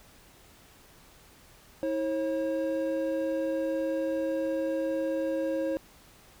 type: tone pair together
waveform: triangle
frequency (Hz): 321.3 / 540.4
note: E4 / C#5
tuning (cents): -44 / -44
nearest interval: major sixth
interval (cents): 900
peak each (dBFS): -29 / -27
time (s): 1.83-5.77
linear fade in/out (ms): 0
effects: pink hiss -56 dBFS RMS until 6.4 s